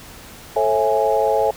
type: chord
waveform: sine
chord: A major seventh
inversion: none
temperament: equal with one note detuned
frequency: 440 / 544.2 / 659.3 / 830.6 Hz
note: A4 / C#5 / E5 / G#5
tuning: 0 / -32 / 0 / 0 cents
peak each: -20 / -20 / -21 / -20 dBFS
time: 0.56-1.51 s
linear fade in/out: 5 ms
effects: pink hiss -40 dBFS RMS until 1.56 s